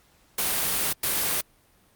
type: noise bursts at uneven times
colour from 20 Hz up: white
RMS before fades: -25 dBFS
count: 2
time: 0.38-0.93 / 1.03-1.41 s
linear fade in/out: 5 ms
effects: pink hiss -61 dBFS RMS until 1.95 s + Opus 48 kbps